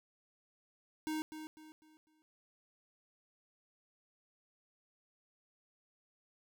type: tone with echo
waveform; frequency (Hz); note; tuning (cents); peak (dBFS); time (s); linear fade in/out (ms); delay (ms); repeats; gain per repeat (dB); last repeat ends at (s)
square; 311.1; D#4; 0; -36; 1.07-1.22; 0; 250; 4; -9; 2.22
effects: none